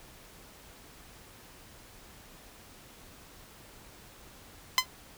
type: tone with exponential decay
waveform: 10% pulse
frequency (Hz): 1025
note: C6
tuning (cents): -36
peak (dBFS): -8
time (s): 4.78-4.86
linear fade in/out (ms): 1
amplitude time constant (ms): 16
effects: pink hiss -53 dBFS RMS until 5.17 s